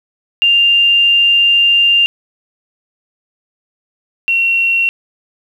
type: tone pair in turn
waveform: sine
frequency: 2794 / 2732 Hz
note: F7 / F7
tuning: 0 / -39 cents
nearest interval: unison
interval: 39 cents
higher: first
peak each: -7 / -10 dBFS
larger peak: first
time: 0.42-2.06 / 4.28-4.89 s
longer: first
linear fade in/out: 0 ms
effects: 7-bit